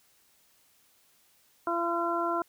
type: harmonic tone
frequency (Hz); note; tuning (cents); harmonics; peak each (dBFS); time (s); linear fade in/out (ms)
340.5; F4; -44; 1 / 2 / 3 / 4; -32 / -32 / -32 / -32; 1.67-2.42; 2
effects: white hiss -65 dBFS RMS until 2.48 s